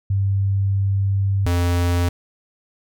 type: tone pair in turn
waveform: sine / square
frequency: 98.2 / 87.41 Hz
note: G2 / F2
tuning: +4 / +2 cents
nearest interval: major second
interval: 202 cents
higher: first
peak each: -16 / -17 dBFS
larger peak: first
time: 0.1-1.46 / 1.46-2.09 s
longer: first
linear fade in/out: 5 ms
effects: none